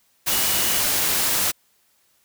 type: tone in noise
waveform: sine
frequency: 2917 Hz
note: F#7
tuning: 25 cents flat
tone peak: -32 dBFS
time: 0.3-0.82 s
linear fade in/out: 20 ms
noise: white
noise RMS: -21 dBFS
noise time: 0.26-1.52 s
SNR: -14 dB
effects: white hiss -63 dBFS RMS until 2.24 s